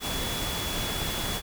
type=tone in noise; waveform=sine; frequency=3400 Hz; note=G#7; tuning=40 cents sharp; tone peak=-35 dBFS; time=0-1.42 s; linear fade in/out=50 ms; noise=pink; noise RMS=-31 dBFS; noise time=0-1.42 s; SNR=-7 dB; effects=none